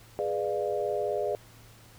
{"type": "chord", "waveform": "sine", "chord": "G# diminished seventh", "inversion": "none", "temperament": "equal with one note detuned", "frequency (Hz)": [415.3, 493.9, 598.3, 698.5], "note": ["G#4", "B4", "D5", "F5"], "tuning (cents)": [0, 0, 32, 0], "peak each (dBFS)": [-31, -34, -31, -35], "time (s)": [0.19, 1.35], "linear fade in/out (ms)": 0, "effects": ["added 113 Hz sine -54 dBFS peak until 1.98 s", "pink hiss -55 dBFS RMS until 1.98 s"]}